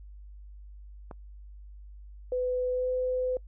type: click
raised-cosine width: 1 ms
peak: -27 dBFS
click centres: 1.112 s
type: tone with pitch glide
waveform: sine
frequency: 502 to 507.5 Hz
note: B4 to B4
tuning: +28 to +47 cents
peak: -26 dBFS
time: 2.32-3.37 s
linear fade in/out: 2 ms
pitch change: +19 cents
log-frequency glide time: 2.71-2.89 s
effects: noise-tail reverb RT60 0.1 s tail -25 dB re dry + added 50 Hz sine -44 dBFS peak until 3.47 s

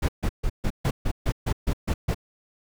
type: noise bursts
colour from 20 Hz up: brown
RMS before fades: -23 dBFS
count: 11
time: 0.02-2.146 s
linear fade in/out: 10 ms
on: 66 ms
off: 140 ms
effects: none

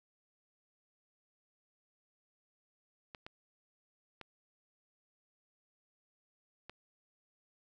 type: clicks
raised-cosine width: 0.3 ms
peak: -30 dBFS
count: 4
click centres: 3.148 / 3.265 / 4.213 / 6.696 s
effects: none

